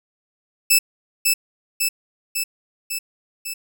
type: tone with echo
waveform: 10% pulse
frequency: 2628 Hz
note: E7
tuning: 6 cents flat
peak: -3 dBFS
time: 0.7-0.79 s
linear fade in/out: 10 ms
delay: 550 ms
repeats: 5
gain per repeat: -3 dB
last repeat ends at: 3.54 s
effects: none